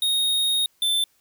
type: tone pair in turn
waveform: square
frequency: 3729 / 3541 Hz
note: A#7 / A7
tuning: 0 / +10 cents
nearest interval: minor second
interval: 90 cents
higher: first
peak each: -20 dBFS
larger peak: neither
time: 0.02-0.66 / 0.82-1.04 s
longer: first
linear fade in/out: 2 ms
effects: white hiss -64 dBFS RMS until 1.2 s